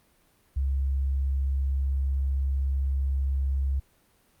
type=tone; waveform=sine; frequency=67.8 Hz; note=C#2; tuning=38 cents flat; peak=-23 dBFS; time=0.56-3.8 s; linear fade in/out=10 ms; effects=pink hiss -64 dBFS RMS until 4.4 s + Opus 32 kbps